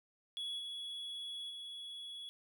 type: tone with level steps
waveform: triangle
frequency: 3371 Hz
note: G#7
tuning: 25 cents sharp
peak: -37 / -40 / -43 dBFS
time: 0.37-2.29 s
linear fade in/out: 0 ms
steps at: 0.58 / 1.49 s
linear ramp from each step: 20 ms
effects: none